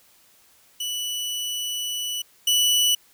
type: tone pair in turn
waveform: sawtooth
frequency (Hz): 2960 / 2960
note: F#7 / F#7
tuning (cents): 0 / 0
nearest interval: unison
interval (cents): 0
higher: neither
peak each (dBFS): -23 / -14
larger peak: second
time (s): 0.8-2.22 / 2.47-2.95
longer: first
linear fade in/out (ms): 5
effects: white hiss -57 dBFS RMS until 3.13 s